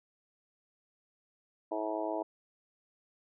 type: harmonic tone with a mistuned harmonic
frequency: 107.9 Hz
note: A2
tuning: 33 cents flat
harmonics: 3 / 4 / 5 / 6 / 7 / 8 / 9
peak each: -38 / -41 / -42 / -36 / -44 / -41 / -43 dBFS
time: 1.71-2.23 s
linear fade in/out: 10 ms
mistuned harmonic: 9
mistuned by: -22 cents
effects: none